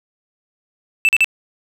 triangle tone bursts, 2645 Hz, E7, 5 cents sharp, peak -8 dBFS, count 3, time 1.05-1.244 s, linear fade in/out 0 ms, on 38 ms, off 40 ms, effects none

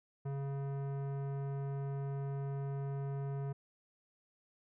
sine tone with tanh clipping, 138.59 Hz, C#3, in tune, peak -38 dBFS, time 0.25-3.53 s, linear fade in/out 10 ms, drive 16 dB, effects none

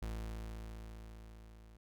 40% pulse tone with level ramp, 55 Hz, A1, in tune, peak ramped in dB -37 to -55 dBFS, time 0.02-1.77 s, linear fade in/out 5 ms, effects none

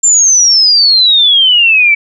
sine exponential sweep, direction down, 7360 to 2284 Hz, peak -4 dBFS, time 0.03-1.95 s, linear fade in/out 10 ms, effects none

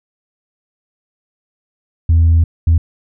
sine tone bursts at uneven times, 82.4 Hz, E2, in tune, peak -5 dBFS, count 2, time 2.09-2.44 / 2.67-2.78 s, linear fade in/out 5 ms, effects tanh soft clip ceiling -5 dBFS

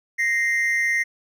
triangle tone pair together, 1864.7 / 2084 Hz, A#6 / C7, 0 / -7 cents, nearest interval major second, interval 193 cents, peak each -20 / -20 dBFS, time 0.18-1.04 s, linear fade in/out 20 ms, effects none

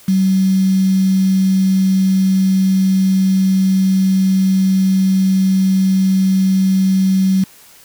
sine tone with quantisation, 190 Hz, F#3, 46 cents sharp, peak -10 dBFS, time 0.08-7.44 s, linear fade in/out 5 ms, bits 5, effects white hiss -44 dBFS RMS until 7.84 s

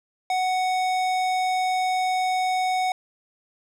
sine tone with tanh clipping, 742 Hz, F#5, 5 cents sharp, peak -23 dBFS, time 0.3-2.92 s, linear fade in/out 2 ms, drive 18 dB, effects none

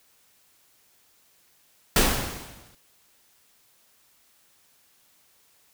pink noise with exponential decay, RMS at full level -17 dBFS, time 1.96-2.75 s, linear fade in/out 2 ms, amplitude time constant 170 ms, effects white hiss -62 dBFS RMS until 5.73 s

